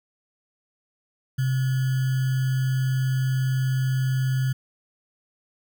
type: tone with sample-and-hold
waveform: sine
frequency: 130.81 Hz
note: C3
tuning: in tune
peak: -20 dBFS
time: 1.38-4.53 s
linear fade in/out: 10 ms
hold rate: 1575 Hz
effects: none